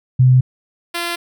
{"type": "tone pair in turn", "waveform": ["sine", "5% pulse"], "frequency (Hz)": [127.9, 343.4], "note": ["C3", "F4"], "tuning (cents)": [-39, -29], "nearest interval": "octave + perfect fourth", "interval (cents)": 1710, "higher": "second", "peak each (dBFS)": [-7, -9], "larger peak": "first", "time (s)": [[0.19, 0.41], [0.94, 1.16]], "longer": "neither", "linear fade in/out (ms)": 10, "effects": []}